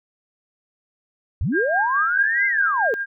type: linear two-way sweep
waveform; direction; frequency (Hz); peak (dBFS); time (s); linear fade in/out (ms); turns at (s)
sine; up then down; 55.3 to 2100 to 403; -19; 1.41-2.94; 0; 2.46
type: tone with tremolo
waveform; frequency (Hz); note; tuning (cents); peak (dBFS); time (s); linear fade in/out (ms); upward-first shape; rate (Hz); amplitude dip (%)
sine; 1608; G6; +44; -18; 1.52-3.06; 50; sine; 4.7; 60
effects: none